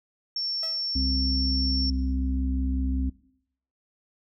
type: tone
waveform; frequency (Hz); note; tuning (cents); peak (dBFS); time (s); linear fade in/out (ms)
sine; 5440; F8; -46; -26; 0.36-1.9; 2
type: tone with exponential decay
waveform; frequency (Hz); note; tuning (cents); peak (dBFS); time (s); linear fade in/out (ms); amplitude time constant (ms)
sawtooth; 649; E5; -27; -33; 0.63-0.89; 2; 55
type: harmonic tone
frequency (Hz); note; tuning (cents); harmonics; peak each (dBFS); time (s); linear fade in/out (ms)
65.41; C2; 0; 1 / 3 / 4; -25 / -39 / -29; 0.95-3.1; 10
effects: noise-tail reverb RT60 0.7 s tail -20 dB re dry